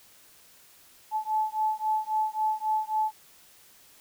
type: beating tone pair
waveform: sine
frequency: 864 / 867.7 Hz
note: A5 / A5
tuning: -32 / -24 cents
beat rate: 3.7 Hz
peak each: -28 dBFS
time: 1.11-3.12 s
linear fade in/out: 50 ms
effects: white hiss -56 dBFS RMS until 4 s